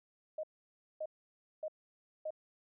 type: tone bursts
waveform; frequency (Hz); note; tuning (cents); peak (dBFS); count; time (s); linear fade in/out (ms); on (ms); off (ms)
sine; 622; D#5; -1; -36; 4; 0.38-2.306; 5; 54; 570
effects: none